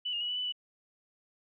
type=tone with pitch steps; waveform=sine; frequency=2974 / 2838 / 2922 / 2967 / 2991 / 2962 Hz; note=F#7 / F7 / F#7 / F#7 / F#7 / F#7; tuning=+8 / +27 / -22 / +4 / +18 / +1 cents; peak=-31 dBFS; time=0.05-0.524 s; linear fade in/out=10 ms; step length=79 ms; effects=none